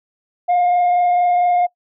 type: tone with frequency modulation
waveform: sine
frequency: 711 Hz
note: F5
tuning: 31 cents sharp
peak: -10 dBFS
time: 0.48-1.67 s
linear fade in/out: 20 ms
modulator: 24.4 Hz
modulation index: 0.38
effects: noise-tail reverb RT60 0.1 s tail -21 dB re dry + tanh soft clip ceiling -11 dBFS